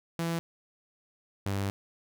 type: tone pair in turn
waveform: sawtooth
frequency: 167 / 98.76 Hz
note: E3 / G2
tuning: +23 / +13 cents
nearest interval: major sixth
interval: 910 cents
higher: first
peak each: -25 dBFS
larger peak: neither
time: 0.19-0.39 / 1.46-1.7 s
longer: second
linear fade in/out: 0 ms
effects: none